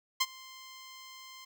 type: tone with ADSR envelope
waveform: 10% pulse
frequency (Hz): 1046.5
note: C6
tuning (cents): 0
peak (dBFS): -15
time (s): 0.2-1.45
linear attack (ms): 12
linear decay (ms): 42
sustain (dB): -24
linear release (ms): 8
effects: none